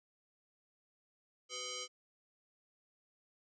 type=tone with frequency modulation; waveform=sine; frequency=1254 Hz; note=D#6; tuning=13 cents sharp; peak=-40 dBFS; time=1.49-1.88 s; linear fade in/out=50 ms; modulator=878 Hz; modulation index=6.5; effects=none